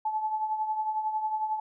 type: tone with tremolo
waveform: sine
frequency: 865 Hz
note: A5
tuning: 30 cents flat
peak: -24 dBFS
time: 0.05-1.6 s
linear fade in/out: 5 ms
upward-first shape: triangle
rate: 11 Hz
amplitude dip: 65%
effects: none